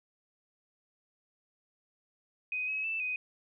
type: tone with pitch steps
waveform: sine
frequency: 2504 / 2558 / 2647 / 2503 Hz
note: D#7 / D#7 / E7 / D#7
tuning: +10 / +47 / +7 / +10 cents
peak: -31 dBFS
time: 2.52-3.16 s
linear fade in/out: 2 ms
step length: 160 ms
effects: none